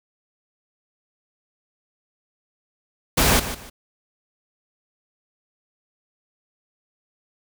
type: noise with echo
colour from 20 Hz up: pink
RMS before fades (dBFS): -17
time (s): 3.17-3.4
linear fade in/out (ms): 10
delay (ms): 150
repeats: 2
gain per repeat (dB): -12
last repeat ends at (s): 3.7
effects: none